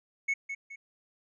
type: tone with echo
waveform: triangle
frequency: 2204 Hz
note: C#7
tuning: 11 cents flat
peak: -24 dBFS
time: 0.28-0.34 s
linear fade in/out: 10 ms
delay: 210 ms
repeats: 2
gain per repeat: -8 dB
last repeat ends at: 0.76 s
effects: resampled to 16000 Hz